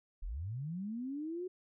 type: linear sweep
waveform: sine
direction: up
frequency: 30.87 to 373.3 Hz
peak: -37 dBFS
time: 0.22-1.48 s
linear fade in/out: 10 ms
effects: none